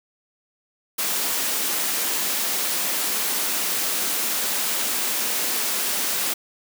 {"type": "high-pass noise", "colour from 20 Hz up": "white", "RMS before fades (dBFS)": -24, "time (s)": [0.98, 6.34], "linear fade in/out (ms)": 10, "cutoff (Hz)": 180, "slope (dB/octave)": 48, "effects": []}